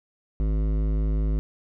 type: tone with hard clipping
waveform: sine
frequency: 52.6 Hz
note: G#1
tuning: 23 cents sharp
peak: -23 dBFS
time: 0.4-1.39 s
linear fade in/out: 0 ms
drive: 14 dB
effects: none